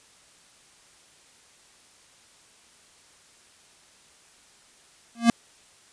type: tone with exponential growth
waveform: square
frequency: 233.1 Hz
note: A#3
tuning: in tune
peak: -11 dBFS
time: 5.15-5.3 s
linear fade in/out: 2 ms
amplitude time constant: 31 ms
effects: white hiss -56 dBFS RMS until 5.92 s + resampled to 22050 Hz